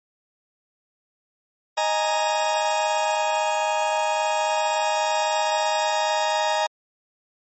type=chord; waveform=40% pulse; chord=D# suspended fourth; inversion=none; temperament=just; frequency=622.3 / 829.7 / 933.4 Hz; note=D#5 / G#5 / A#5; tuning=0 / -2 / +2 cents; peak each=-24 dBFS; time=1.77-6.67 s; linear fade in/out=10 ms; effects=MP3 32 kbps